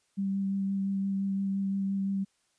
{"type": "tone with vibrato", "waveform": "sine", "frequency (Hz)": 195.5, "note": "G3", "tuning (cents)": -4, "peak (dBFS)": -27, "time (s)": [0.17, 2.25], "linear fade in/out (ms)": 20, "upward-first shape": "sine", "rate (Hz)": 5.8, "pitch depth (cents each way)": 12, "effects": ["white hiss -72 dBFS RMS until 2.58 s", "resampled to 22050 Hz"]}